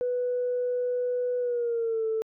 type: tone with pitch glide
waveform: sine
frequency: 493.9 to 442.6 Hz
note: B4 to A4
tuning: 0 to +10 cents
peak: -24 dBFS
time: 0.01-2.22 s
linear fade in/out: 0 ms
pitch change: -190 cents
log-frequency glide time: 1.39-2.06 s
effects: tanh soft clip ceiling -20 dBFS